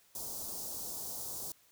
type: band-stop noise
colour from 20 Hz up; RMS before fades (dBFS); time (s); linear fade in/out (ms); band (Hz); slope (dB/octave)
white; -41; 0.15-1.52; 2; 930 to 4900; 24
effects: white hiss -66 dBFS RMS until 1.71 s